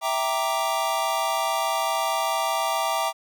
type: chord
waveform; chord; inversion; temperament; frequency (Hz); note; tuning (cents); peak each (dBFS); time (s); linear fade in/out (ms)
square; E half-diminished seventh; none; equal; 659.3 / 784 / 932.3 / 1174.7; E5 / G5 / Bb5 / D6; 0 / 0 / 0 / 0; -29; 0.01-3.13; 50
effects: none